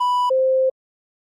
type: tone pair in turn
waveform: triangle / sine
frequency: 987.8 / 523.3 Hz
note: B5 / C5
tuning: 0 / 0 cents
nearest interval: major seventh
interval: 1100 cents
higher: first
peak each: -14 dBFS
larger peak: neither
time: 0-0.3 / 0.3-0.7 s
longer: second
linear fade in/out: 10 ms
effects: Opus 32 kbps